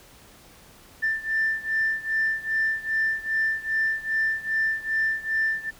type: beating tone pair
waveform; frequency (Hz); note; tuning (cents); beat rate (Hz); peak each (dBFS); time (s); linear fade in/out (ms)
sine; 1776 / 1778.5; A6 / A6; +16 / +18; 2.5; -24 / -26; 1.02-5.71; 20
effects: tanh soft clip ceiling -16 dBFS + pink hiss -51 dBFS RMS until 5.79 s